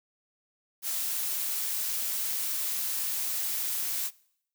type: noise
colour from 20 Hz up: blue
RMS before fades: -31 dBFS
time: 0.82-4.11 s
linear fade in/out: 50 ms
effects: noise-tail reverb RT60 0.7 s tail -23 dB re dry